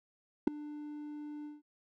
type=tone with ADSR envelope; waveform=triangle; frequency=297.2 Hz; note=D4; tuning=21 cents sharp; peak=-16 dBFS; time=0.47-1.62 s; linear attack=6 ms; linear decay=5 ms; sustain=-23 dB; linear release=170 ms; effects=none